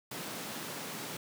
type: high-pass noise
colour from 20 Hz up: pink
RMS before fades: -41 dBFS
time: 0.11-1.17 s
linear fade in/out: 5 ms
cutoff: 140 Hz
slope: 24 dB/octave
effects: none